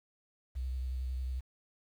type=tone with vibrato; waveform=sine; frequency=64 Hz; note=C2; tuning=38 cents flat; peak=-33 dBFS; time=0.55-1.41 s; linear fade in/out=20 ms; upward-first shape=square; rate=11 Hz; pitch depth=26 cents each way; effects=10-bit